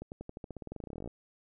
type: accelerating click train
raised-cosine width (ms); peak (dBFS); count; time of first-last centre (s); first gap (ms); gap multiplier
2; -28; 24; 0.02-1.076; 99; 0.92
effects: none